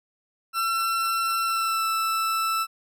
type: tone with pitch glide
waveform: 40% pulse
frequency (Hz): 1348 to 1323.3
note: E6 to E6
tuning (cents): +38 to +6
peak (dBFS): -22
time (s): 0.53-2.67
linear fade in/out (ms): 50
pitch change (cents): -32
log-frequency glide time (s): 1.44-1.87
effects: none